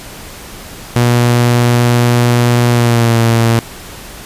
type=tone with pitch glide; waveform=sawtooth; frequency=120.6 to 115.35 Hz; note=B2 to A#2; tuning=-41 to -18 cents; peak=-4 dBFS; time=0.96-3.59 s; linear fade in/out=0 ms; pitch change=-77 cents; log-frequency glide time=2.69-3.16 s; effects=pink hiss -31 dBFS RMS until 4.25 s + resampled to 32000 Hz